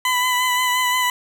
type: tone with vibrato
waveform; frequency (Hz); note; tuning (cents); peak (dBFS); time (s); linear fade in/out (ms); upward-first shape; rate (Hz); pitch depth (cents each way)
20% pulse; 1001; B5; +23; -12; 0.05-1.1; 2; sine; 5.7; 25
effects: none